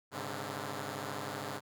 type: tone cluster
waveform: 5% pulse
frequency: 102.4 / 133.1 / 146 Hz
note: G#2 / C3 / D3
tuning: -24 / +30 / -10 cents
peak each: -31 dBFS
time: 0.11-1.61 s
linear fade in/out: 50 ms
effects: none